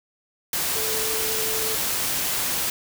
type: tone in noise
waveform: sine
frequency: 440 Hz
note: A4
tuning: in tune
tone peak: -31 dBFS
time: 0.76-1.75 s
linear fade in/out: 2 ms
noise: white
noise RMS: -25 dBFS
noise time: 0.53-2.7 s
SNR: -9 dB
effects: none